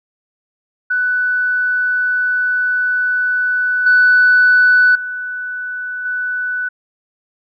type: tone with level steps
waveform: sine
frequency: 1490 Hz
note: F#6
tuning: 12 cents sharp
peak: -13 / -6 / -21 / -17 dBFS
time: 0.9-6.69 s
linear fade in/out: 10 ms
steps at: 3.86 / 4.95 / 6.05 s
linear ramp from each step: 5 ms
effects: tanh soft clip ceiling -3 dBFS